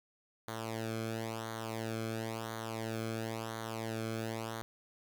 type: tone with flanger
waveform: sawtooth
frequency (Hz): 112.4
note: A2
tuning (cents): +37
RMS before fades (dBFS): -39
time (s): 0.48-4.62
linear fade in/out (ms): 0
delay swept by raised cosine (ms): 0.38 to 1.08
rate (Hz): 0.97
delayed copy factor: -0.75
effects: none